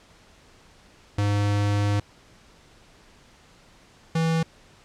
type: tone pair in turn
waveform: square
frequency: 102.4 / 163.02 Hz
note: G#2 / E3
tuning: -24 / -19 cents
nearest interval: minor sixth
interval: 805 cents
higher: second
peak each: -21 dBFS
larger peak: neither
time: 1.18-2 / 4.15-4.43 s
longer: first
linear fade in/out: 5 ms
effects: pink hiss -54 dBFS RMS until 4.84 s + low-pass 7000 Hz 12 dB/octave